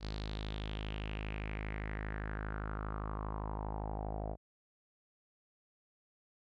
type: tone with low-pass filter sweep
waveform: sawtooth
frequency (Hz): 52.5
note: G#1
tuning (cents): +19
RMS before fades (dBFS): -40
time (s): 0-4.37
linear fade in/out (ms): 50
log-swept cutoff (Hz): 4500 to 670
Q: 4.5
effects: none